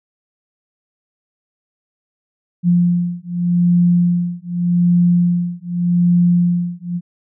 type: beating tone pair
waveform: sine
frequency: 174.61 / 175.45 Hz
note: F3 / F3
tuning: 0 / +8 cents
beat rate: 0.84 Hz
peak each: -15 dBFS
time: 2.63-7.01 s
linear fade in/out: 50 ms
effects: none